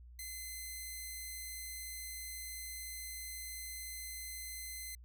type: tone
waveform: 5% pulse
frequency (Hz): 2053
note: C7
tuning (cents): -33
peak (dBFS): -33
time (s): 0.19-4.95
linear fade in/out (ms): 2
effects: added 60 Hz sine -52 dBFS peak until 5.04 s